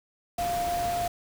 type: tone in noise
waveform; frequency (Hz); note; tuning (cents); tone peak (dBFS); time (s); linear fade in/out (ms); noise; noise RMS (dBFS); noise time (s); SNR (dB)
sine; 698.5; F5; 0; -26; 0.38-1.08; 5; pink; -36; 0.38-1.08; +7
effects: none